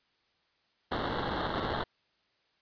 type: noise with sample-and-hold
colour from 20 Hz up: blue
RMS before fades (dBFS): -33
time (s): 0.91-1.84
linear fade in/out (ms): 10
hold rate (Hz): 2450
effects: white hiss -72 dBFS RMS until 2.61 s + resampled to 11025 Hz